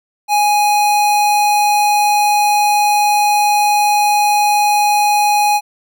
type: tone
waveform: square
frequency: 830.6 Hz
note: G#5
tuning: in tune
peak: -11 dBFS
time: 0.28-5.61 s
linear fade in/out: 50 ms
effects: none